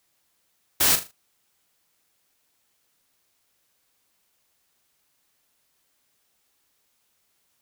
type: noise with echo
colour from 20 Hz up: white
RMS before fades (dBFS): -19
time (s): 0.8-0.96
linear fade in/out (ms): 10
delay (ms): 39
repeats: 4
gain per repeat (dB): -9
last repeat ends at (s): 1.116
effects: white hiss -70 dBFS RMS until 7.61 s